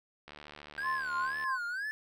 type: click train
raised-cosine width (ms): 0.3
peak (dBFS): -31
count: 87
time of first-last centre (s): 0.28-1.439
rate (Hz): 74.2
type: tone with vibrato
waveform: triangle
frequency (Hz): 1568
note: G6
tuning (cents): 0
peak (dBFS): -32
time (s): 0.78-1.91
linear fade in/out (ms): 0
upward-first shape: sine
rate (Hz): 2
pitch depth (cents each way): 190
type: tone with tremolo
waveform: sine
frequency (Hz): 1051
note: C6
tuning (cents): +7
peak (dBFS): -30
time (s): 0.82-1.59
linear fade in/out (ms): 50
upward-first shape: sine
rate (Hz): 3.2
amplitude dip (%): 85
effects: none